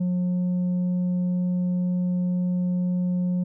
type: tone with tanh clipping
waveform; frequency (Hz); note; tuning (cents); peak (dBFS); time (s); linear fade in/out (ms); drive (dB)
sine; 179.8; F#3; -49; -22; 0-3.44; 10; 3
effects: none